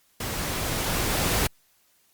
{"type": "noise with level ramp", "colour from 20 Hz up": "pink", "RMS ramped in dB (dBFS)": [-31, -23], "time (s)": [0.2, 1.47], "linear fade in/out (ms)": 5, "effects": ["white hiss -64 dBFS RMS until 2.13 s", "Opus 48 kbps"]}